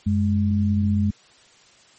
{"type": "tone pair together", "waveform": "sine", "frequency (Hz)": [92.5, 207.8], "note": ["F#2", "G#3"], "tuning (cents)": [0, 1], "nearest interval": "octave + major second", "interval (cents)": 1401, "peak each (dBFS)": -20, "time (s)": [0.06, 1.11], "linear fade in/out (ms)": 10, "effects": ["white hiss -53 dBFS RMS until 1.98 s", "MP3 32 kbps"]}